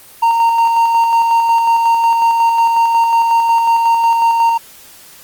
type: tone with tremolo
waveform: triangle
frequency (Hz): 922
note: A#5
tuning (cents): -19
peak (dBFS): -6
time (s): 0.22-4.58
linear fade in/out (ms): 10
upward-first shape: square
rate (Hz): 5.5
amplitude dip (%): 30
effects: white hiss -40 dBFS RMS until 5.23 s + Opus 24 kbps